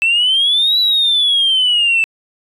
sine exponential two-way sweep, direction up then down, 2637 to 3965 to 2637 Hz, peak -9 dBFS, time 0.02-2.04 s, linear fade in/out 0 ms, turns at 0.79 s, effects tanh soft clip ceiling -7 dBFS

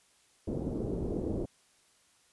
white low-pass noise, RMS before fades -34 dBFS, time 0.47-1.46 s, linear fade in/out 10 ms, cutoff 440 Hz, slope 24 dB/octave, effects white hiss -66 dBFS RMS until 2.32 s + resampled to 24000 Hz

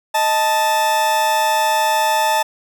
40% pulse tone pair together, 626.3 / 880 Hz, D#5 / A5, +11 / 0 cents, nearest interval tritone, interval 589 cents, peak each -21 / -14 dBFS, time 0.14-2.43 s, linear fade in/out 10 ms, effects none

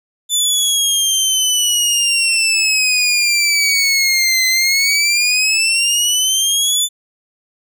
20% pulse exponential two-way sweep, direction down then up, 3520 to 2044 to 3520 Hz, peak -7 dBFS, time 0.29-6.89 s, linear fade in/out 50 ms, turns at 4.47 s, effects none

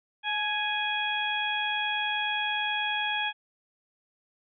harmonic tone with a mistuned harmonic, 830.6 Hz, G#5, in tune, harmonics 1 / 2 / 3 / 4, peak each -32 / -32 / -32 / -32 dBFS, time 0.23-3.33 s, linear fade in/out 50 ms, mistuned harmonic 1, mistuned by +34 cents, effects none

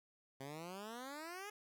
10% pulse exponential sweep, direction up, 131.6 to 424.9 Hz, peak -38 dBFS, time 0.4-1.5 s, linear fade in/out 5 ms, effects none

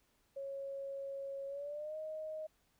sine tone with pitch glide, 550 to 624.5 Hz, C#5 to D#5, -14 to +6 cents, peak -40 dBFS, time 0.36-2.47 s, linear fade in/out 10 ms, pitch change +220 cents, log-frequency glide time 1.47-1.97 s, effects pink hiss -75 dBFS RMS until 2.79 s

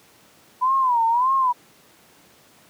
sine tone with vibrato, 987.8 Hz, B5, in tune, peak -16 dBFS, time 0.61-1.53 s, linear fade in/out 20 ms, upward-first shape sine, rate 1.7 Hz, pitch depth 150 cents each way, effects pink hiss -53 dBFS RMS until 2.69 s + high-pass 150 Hz 12 dB/octave

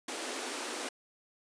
pink high-pass noise, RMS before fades -38 dBFS, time 0.08-0.89 s, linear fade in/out 5 ms, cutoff 240 Hz, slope 96 dB/octave, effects resampled to 22050 Hz

